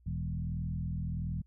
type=tone with frequency modulation; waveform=sine; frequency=116.54 Hz; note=A#2; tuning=in tune; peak=-32 dBFS; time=0.06-1.42 s; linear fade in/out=10 ms; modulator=41.4 Hz; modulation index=1.6; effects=added 60 Hz sine -60 dBFS peak until 1.46 s